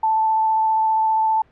sine tone with vibrato, 880 Hz, A5, in tune, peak -15 dBFS, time 0.03-1.42 s, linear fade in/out 5 ms, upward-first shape sine, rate 15 Hz, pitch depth 10 cents each way, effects pink hiss -56 dBFS RMS until 1.51 s + low-pass 2000 Hz 12 dB/octave

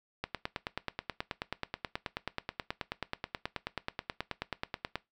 click train, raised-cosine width 0.3 ms, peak -17 dBFS, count 45, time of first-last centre 0.24-4.956 s, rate 9.33 Hz, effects noise-tail reverb RT60 0.2 s tail -19 dB re dry

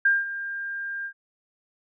sine tone with ADSR envelope, 1600 Hz, G6, 35 cents sharp, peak -15 dBFS, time 0.05-1.13 s, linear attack 6 ms, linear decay 190 ms, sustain -14 dB, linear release 77 ms, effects none

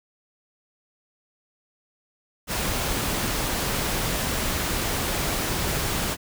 pink noise, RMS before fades -26 dBFS, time 2.47-6.17 s, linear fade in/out 50 ms, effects none

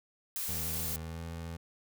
blue noise, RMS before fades -36 dBFS, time 0.36-0.96 s, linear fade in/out 0 ms
25% pulse tone with pitch glide, 80 to 83.06 Hz, D#2 to E2, +49 to +14 cents, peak -35 dBFS, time 0.48-1.57 s, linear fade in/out 10 ms, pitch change +65 cents, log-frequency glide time 0.94-1.22 s
effects none

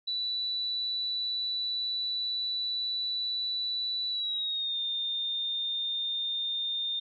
sine tone with pitch glide, 3959 to 3630 Hz, B7 to A#7, +3 to -47 cents, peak -29 dBFS, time 0.07-7 s, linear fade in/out 10 ms, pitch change -150 cents, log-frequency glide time 4.1-4.78 s, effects none

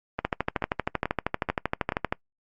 two click trains, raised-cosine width 0.5 ms, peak -12 / -9 dBFS, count 5 / 25, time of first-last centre 0.19-1.922 / 0.25-2.125 s, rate 2.31 / 12.8 Hz, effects noise-tail reverb RT60 0.1 s tail -25 dB re dry + Opus 48 kbps

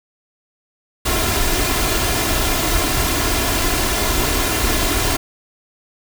pink noise with comb filter, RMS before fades -18 dBFS, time 1.05-5.17 s, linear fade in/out 10 ms, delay 2.9 ms, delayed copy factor +0.55, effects none

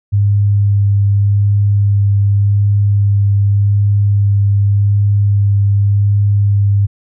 sine tone with vibrato, 101.2 Hz, G#2, 44 cents flat, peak -8 dBFS, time 0.12-6.87 s, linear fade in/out 20 ms, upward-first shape sine, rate 0.86 Hz, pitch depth 11 cents each way, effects none

